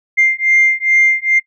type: beating tone pair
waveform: sine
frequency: 2100 / 2102.4 Hz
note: C7 / C7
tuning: +6 / +8 cents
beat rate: 2.4 Hz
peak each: -12 / -12 dBFS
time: 0.17-1.4 s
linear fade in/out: 20 ms
effects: noise-tail reverb RT60 0.1 s tail -22 dB re dry + tanh soft clip ceiling -3 dBFS